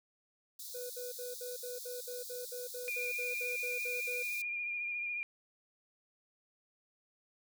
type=high-pass noise; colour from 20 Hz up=white; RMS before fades=-46 dBFS; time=0.59-4.42 s; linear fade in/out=5 ms; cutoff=3600 Hz; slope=96 dB/octave
type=tone bursts; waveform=triangle; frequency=493.9 Hz; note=B4; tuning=in tune; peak=-39 dBFS; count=16; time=0.74-4.23 s; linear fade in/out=10 ms; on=160 ms; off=62 ms
type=tone with vibrato; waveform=sine; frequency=2416 Hz; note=D7; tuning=48 cents sharp; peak=-35 dBFS; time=2.88-5.23 s; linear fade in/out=0 ms; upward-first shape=sine; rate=14 Hz; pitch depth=27 cents each way
effects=none